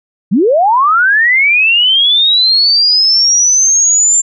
sine linear sweep, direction up, 160.5 to 7320 Hz, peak -6 dBFS, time 0.31-4.22 s, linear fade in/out 20 ms, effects none

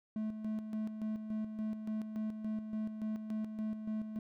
triangle tone with tremolo, 216.6 Hz, A3, 27 cents flat, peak -32 dBFS, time 0.16-4.19 s, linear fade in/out 2 ms, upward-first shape square, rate 3.5 Hz, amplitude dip 55%, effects none

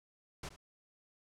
pink noise with echo, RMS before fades -43 dBFS, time 0.43-0.49 s, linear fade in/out 5 ms, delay 73 ms, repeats 1, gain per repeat -14 dB, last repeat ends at 0.563 s, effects low-pass 8000 Hz 12 dB/octave

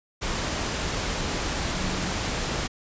sine tone in noise, 185 Hz, F#3, in tune, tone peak -33 dBFS, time 1.73-2.12 s, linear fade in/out 20 ms, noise pink, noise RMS -28 dBFS, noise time 0.21-2.68 s, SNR -8 dB, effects resampled to 16000 Hz

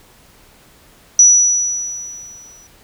sine tone with exponential decay, 5890 Hz, F#8, 9 cents flat, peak -3 dBFS, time 1.19-2.67 s, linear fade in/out 2 ms, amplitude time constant 320 ms, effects pink hiss -48 dBFS RMS until 2.83 s

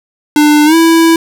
square tone with pitch glide, 298.4 to 329.2 Hz, D4 to E4, +28 to -2 cents, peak -5 dBFS, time 0.36-1.16 s, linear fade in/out 2 ms, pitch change +170 cents, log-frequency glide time 0.65-0.75 s, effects none

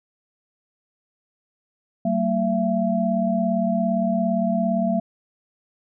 sine tone cluster, 190.8 / 228.3 / 673 Hz, G3 / A#3 / E5, -47 / -36 / +36 cents, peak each -23 dBFS, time 2.05-5 s, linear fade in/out 5 ms, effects none

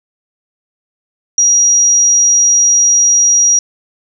sine tone, 5740 Hz, F8, 47 cents sharp, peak -6 dBFS, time 1.38-3.59 s, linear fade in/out 2 ms, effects none

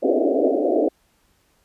pink band-pass noise, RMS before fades -19 dBFS, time 0.02-0.89 s, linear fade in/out 10 ms, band 260 to 690 Hz, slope 96 dB/octave, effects pink hiss -63 dBFS RMS until 1.64 s + resampled to 32000 Hz

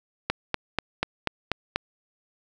click train, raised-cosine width 0.3 ms, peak -7 dBFS, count 7, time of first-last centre 0.3-1.76 s, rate 4.11 Hz, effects none

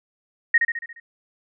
sine tone with echo, 1864.7 Hz, A#6, in tune, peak -11 dBFS, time 0.54-0.58 s, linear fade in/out 5 ms, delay 70 ms, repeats 6, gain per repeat -5 dB, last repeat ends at 1 s, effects none

